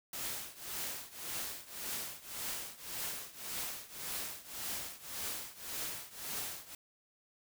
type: noise with tremolo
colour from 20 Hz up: white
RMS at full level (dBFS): -38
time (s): 0.13-6.75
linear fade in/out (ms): 2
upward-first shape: triangle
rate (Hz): 1.8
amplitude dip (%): 90
effects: none